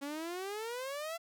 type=exponential sweep; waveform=sawtooth; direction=up; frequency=275.7 to 683 Hz; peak=-34 dBFS; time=0.01-1.18 s; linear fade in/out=20 ms; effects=none